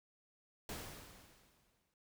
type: noise with exponential decay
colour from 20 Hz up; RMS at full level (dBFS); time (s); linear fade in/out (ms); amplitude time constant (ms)
pink; -44; 0.69-1.94; 2; 270
effects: none